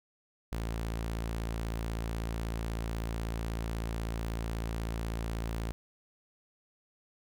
sawtooth tone, 56.2 Hz, A1, 37 cents sharp, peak -29 dBFS, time 0.52-5.72 s, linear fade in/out 0 ms, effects none

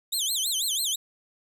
20% pulse tone with vibrato, 3579 Hz, A7, 29 cents sharp, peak -19 dBFS, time 0.12-0.96 s, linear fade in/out 10 ms, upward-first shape sine, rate 6.1 Hz, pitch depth 290 cents each way, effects none

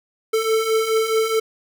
square beating tone pair, 439.9 / 444.6 Hz, A4 / A4, 0 / +18 cents, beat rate 4.7 Hz, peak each -24 / -19 dBFS, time 0.33-1.4 s, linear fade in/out 10 ms, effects none

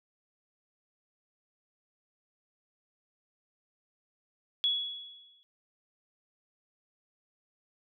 sine tone with exponential decay, 3370 Hz, G#7, 25 cents sharp, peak -23 dBFS, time 4.64-5.43 s, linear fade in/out 0 ms, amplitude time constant 170 ms, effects none

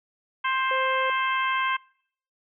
harmonic tone, 526 Hz, C5, 9 cents sharp, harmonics 2 / 3 / 4 / 5 / 6, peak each -25 / -29 / -31 / -33 / -35 dBFS, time 0.44-1.77 s, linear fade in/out 10 ms
sine tone, 523.3 Hz, C5, in tune, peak -28 dBFS, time 0.71-1.1 s, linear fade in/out 2 ms
effects noise-tail reverb RT60 0.6 s tail -24 dB re dry

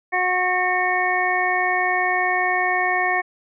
harmonic tone with a mistuned harmonic, 364.8 Hz, F#4, 24 cents flat, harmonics 1 / 2 / 3 / 5 / 6, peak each -29 / -22 / -27 / -22 / -25 dBFS, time 0.12-3.22 s, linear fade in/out 20 ms, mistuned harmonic 6, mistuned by +20 cents, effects none

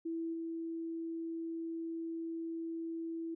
sine tone with level steps, 329.6 Hz, E4, in tune, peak -35 / -37 dBFS, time 0.05-3.35 s, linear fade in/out 10 ms, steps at 0.33 s, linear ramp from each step 10 ms, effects none

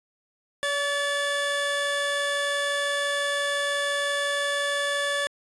30% pulse tone pair together, 569.4 / 1734 Hz, C#5 / A6, +46 / -26 cents, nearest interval octave + perfect fifth, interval 1928 cents, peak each -25 / -24 dBFS, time 0.63-5.27 s, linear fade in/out 0 ms, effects resampled to 22050 Hz

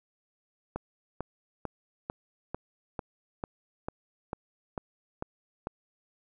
click train, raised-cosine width 1 ms, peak -19 dBFS, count 12, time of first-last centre 0.76-5.671 s, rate 2.24 Hz, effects none

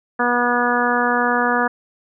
harmonic tone, 242.8 Hz, B3, 29 cents flat, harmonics 1 / 2 / 3 / 4 / 5 / 6 / 7, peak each -23 / -23 / -23 / -23 / -23 / -23 / -23 dBFS, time 0.19-1.68 s, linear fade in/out 10 ms, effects none

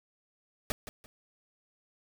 pink noise with echo, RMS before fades -32 dBFS, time 0.7-0.72 s, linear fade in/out 0 ms, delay 170 ms, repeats 2, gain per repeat -11 dB, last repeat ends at 1.06 s, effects none

